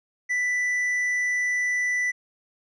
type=tone with tanh clipping; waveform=sine; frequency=1980 Hz; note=B6; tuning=4 cents sharp; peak=-23 dBFS; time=0.29-2.12 s; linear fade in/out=20 ms; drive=5 dB; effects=none

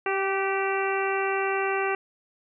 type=harmonic tone with a mistuned harmonic; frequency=389.6 Hz; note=G4; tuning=11 cents flat; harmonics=1 / 2 / 3 / 4 / 5 / 6 / 7; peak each=-27 / -30 / -32 / -33 / -34 / -35 / -35 dBFS; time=0.06-1.95 s; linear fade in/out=2 ms; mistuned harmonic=4; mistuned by=-25 cents; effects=none

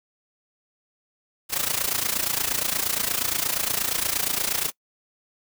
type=noise with amplitude modulation; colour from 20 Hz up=white; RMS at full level=-22 dBFS; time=1.49-4.72 s; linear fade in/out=50 ms; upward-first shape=sine; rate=28.5 Hz; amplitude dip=80%; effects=noise-tail reverb RT60 0.1 s tail -24 dB re dry

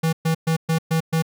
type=tone bursts; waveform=square; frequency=162 Hz; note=E3; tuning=30 cents flat; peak=-18 dBFS; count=6; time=0.03-1.224 s; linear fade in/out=10 ms; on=99 ms; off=120 ms; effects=none

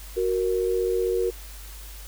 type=tone pair together; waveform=sine; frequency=370.6 / 466.3 Hz; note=F#4 / A#4; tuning=+3 / +1 cents; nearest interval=major third; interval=398 cents; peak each=-24 dBFS; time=0.16-1.31 s; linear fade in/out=20 ms; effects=added 50 Hz sine -39 dBFS peak until 2.07 s + white hiss -45 dBFS RMS until 2.07 s

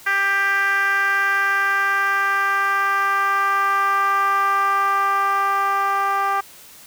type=tone with band-pass filter sweep; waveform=10% pulse; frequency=395.1 Hz; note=G4; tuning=14 cents sharp; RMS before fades=-19 dBFS; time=0.06-6.41 s; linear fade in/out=10 ms; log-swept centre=1700 to 1000 Hz; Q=3.4; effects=white hiss -44 dBFS RMS until 6.86 s

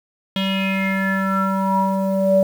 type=tone with low-pass filter sweep; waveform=square; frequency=192.8 Hz; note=G3; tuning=28 cents flat; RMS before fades=-19 dBFS; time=0.36-2.43 s; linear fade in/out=2 ms; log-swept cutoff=3300 to 550 Hz; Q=7.9; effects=7-bit

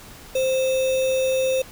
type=tone with sample-and-hold; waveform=sine; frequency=523.3 Hz; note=C5; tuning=in tune; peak=-18 dBFS; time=0.35-1.62 s; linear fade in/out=5 ms; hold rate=3150 Hz; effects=pink hiss -43 dBFS RMS until 1.71 s

